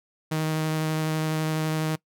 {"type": "tone with vibrato", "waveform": "sawtooth", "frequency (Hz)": 156.9, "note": "D#3", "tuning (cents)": 15, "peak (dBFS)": -20, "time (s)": [0.31, 1.96], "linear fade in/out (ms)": 10, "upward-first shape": "triangle", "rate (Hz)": 12, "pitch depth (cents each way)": 11, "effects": ["noise-tail reverb RT60 0.1 s tail -22 dB re dry"]}